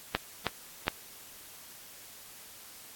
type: clicks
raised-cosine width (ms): 0.3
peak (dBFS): -10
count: 3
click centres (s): 0.15 / 0.467 / 0.881
effects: white hiss -50 dBFS RMS until 2.95 s + AAC 64 kbps